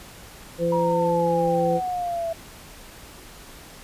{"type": "harmonic tone", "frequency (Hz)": 170, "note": "F3", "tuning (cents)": -46, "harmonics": [1, 2, 3], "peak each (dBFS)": [-26, -29, -21], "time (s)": [0.58, 1.81], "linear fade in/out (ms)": 50}
{"type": "exponential sweep", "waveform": "sine", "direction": "down", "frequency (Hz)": [960, 658], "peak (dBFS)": -24, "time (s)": [0.72, 2.33], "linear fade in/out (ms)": 5}
{"effects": ["pink hiss -44 dBFS RMS until 3.83 s", "resampled to 32000 Hz"]}